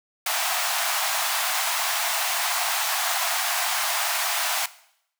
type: high-pass noise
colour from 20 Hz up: pink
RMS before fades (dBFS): -25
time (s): 0.26-4.66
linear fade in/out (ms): 5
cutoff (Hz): 650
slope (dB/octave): 96
effects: noise-tail reverb RT60 0.7 s tail -17 dB re dry